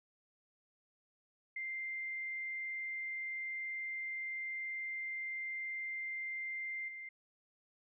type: tone with level steps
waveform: sine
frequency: 2093 Hz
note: C7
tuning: in tune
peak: -38 / -44 dBFS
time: 1.56-7.09 s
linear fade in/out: 5 ms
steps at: 6.88 s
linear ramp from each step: 5 ms
effects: none